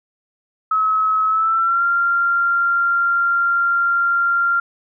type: tone with pitch glide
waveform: sine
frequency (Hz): 1286 to 1386.3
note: E6 to F6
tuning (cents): -43 to -13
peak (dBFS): -14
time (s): 0.71-4.6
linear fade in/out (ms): 5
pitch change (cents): +130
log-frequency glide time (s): 1.27-1.84
effects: none